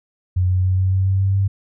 sine tone with pitch steps, 91.1 / 92.05 / 93.01 / 93.99 / 94.97 / 95.96 / 96.96 / 97.98 Hz, F#2 / F#2 / F#2 / F#2 / F#2 / G2 / G2 / G2, -26 / -8 / +10 / +28 / +46 / -36 / -18 / 0 cents, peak -14 dBFS, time 0.36-1.48 s, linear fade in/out 10 ms, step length 140 ms, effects none

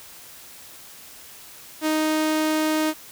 sawtooth tone, 311.1 Hz, D#4, in tune, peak -16 dBFS, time 1.81-2.94 s, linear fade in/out 50 ms, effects white hiss -44 dBFS RMS until 3.11 s

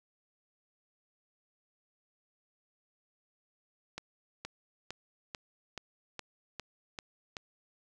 accelerating click train, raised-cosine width 0.2 ms, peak -22 dBFS, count 9, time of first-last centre 3.98-7.368 s, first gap 470 ms, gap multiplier 0.97, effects none

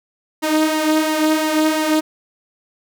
sawtooth tone with flanger, 311.1 Hz, D#4, in tune, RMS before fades -17 dBFS, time 0.42-2.01 s, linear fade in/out 20 ms, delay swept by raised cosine 1 to 3.5 ms, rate 2.9 Hz, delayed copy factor +0.55, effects none

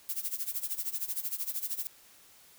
violet noise with tremolo, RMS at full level -32 dBFS, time 0.09-1.87 s, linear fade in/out 0 ms, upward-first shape sine, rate 13 Hz, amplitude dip 85%, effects white hiss -58 dBFS RMS until 2.58 s

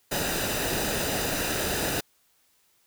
pink noise with comb filter, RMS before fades -28 dBFS, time 0.11-2.01 s, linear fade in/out 10 ms, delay 0.91 ms, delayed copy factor -0.55, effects white hiss -66 dBFS RMS until 2.86 s

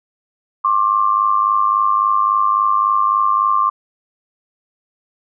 sine tone pair together, 1067.4 / 1171 Hz, C6 / D6, +34 / -5 cents, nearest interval major second, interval 161 cents, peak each -15 dBFS, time 0.64-3.7 s, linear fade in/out 10 ms, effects none

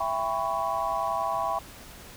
sine chord, C# half-diminished seventh, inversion first, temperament just, 665.2 / 798.3 / 997.9 / 1108.7 Hz, E5 / G5 / B5 / C#6, +16 / +31 / +18 / 0 cents, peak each -31 dBFS, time 0-1.59 s, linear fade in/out 5 ms, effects pink hiss -46 dBFS RMS until 2.16 s

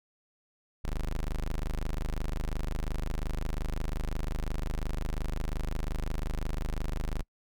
30% pulse tone, 25.65 Hz, G#0, 21 cents flat, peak -27 dBFS, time 0.84-7.23 s, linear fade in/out 10 ms, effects noise-tail reverb RT60 0.1 s tail -24 dB re dry

